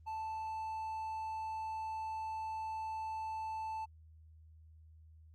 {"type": "tone", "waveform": "triangle", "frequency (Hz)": 880, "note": "A5", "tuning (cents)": 0, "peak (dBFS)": -36, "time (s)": [0.06, 3.86], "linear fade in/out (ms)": 20, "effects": ["added 79 Hz sine -56 dBFS peak until 5.34 s", "Opus 24 kbps"]}